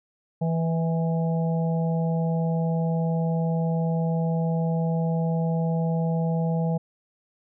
harmonic tone with a mistuned harmonic, 164.81 Hz, E3, in tune, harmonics 1 / 3 / 4 / 5, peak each -22 / -32 / -34 / -36 dBFS, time 0.41-6.78 s, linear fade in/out 10 ms, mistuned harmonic 4, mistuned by -18 cents, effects none

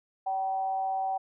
sine tone with frequency modulation, 767 Hz, G5, 38 cents flat, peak -27 dBFS, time 0.26-1.18 s, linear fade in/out 10 ms, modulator 192 Hz, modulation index 0.32, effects none

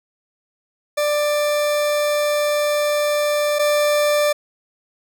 40% pulse tone pair in turn, 591 / 591 Hz, D5 / D5, +11 / +11 cents, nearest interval unison, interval 0 cents, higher neither, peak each -16 / -14 dBFS, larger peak second, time 0.97-3.59 / 3.59-4.33 s, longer first, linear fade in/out 10 ms, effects none

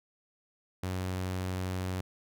sawtooth tone, 92.5 Hz, F#2, in tune, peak -28 dBFS, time 0.83-2.01 s, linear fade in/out 5 ms, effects none

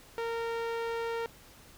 sawtooth tone with low-pass filter, 461.2 Hz, A#4, 19 cents flat, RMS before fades -34 dBFS, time 0.18-1.26 s, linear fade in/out 0 ms, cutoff 3300 Hz, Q 0.59, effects pink hiss -55 dBFS RMS until 1.77 s

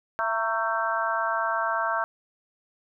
harmonic tone with a mistuned harmonic, 222.9 Hz, A3, 23 cents sharp, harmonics 3 / 4 / 5 / 6 / 7, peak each -30 / -30 / -30 / -30 / -30 dBFS, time 0.19-2.04 s, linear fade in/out 0 ms, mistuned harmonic 4, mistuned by +55 cents, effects none

